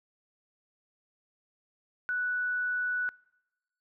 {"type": "tone", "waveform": "sine", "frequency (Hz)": 1480, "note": "F#6", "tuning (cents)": 0, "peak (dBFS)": -28, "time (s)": [2.09, 3.09], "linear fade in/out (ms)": 0, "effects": ["noise-tail reverb RT60 1.0 s tail -25 dB re dry"]}